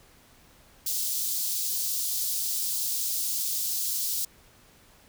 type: high-pass noise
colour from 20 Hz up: white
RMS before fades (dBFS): -29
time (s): 0.86-4.25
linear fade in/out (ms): 5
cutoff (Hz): 4100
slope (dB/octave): 24
effects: pink hiss -57 dBFS RMS until 5.08 s